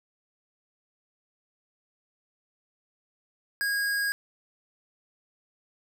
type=tone; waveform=square; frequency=1638 Hz; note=G#6; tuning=24 cents flat; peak=-26 dBFS; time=3.61-4.12 s; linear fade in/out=0 ms; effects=none